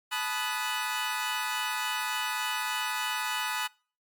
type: chord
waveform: 20% pulse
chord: B dominant seventh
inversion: third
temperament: equal with one note detuned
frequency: 863.9 / 987.8 / 1244.5 / 1480 Hz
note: A5 / B5 / D#6 / F#6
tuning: -32 / 0 / 0 / 0 cents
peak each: -30 dBFS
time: 0.11-3.68 s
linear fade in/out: 20 ms
effects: noise-tail reverb RT60 0.4 s tail -25 dB re dry + MP3 96 kbps